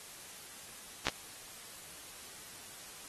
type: clicks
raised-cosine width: 0.2 ms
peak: -12 dBFS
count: 2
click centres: 1.069 / 1.084 s
effects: white hiss -50 dBFS RMS until 3.08 s + AAC 32 kbps